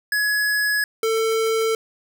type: tone pair in turn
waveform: square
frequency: 1686 / 446.6 Hz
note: G#6 / A4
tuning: +26 / +26 cents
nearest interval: octave + major seventh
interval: 2300 cents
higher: first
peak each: -19 dBFS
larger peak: neither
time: 0.12-0.84 / 1.03-1.75 s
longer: neither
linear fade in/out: 2 ms
effects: none